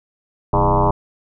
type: tone with frequency modulation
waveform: sine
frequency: 508 Hz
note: B4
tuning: 49 cents sharp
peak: -12 dBFS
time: 0.53-0.91 s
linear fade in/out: 5 ms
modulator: 95.3 Hz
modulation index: 5.8
effects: none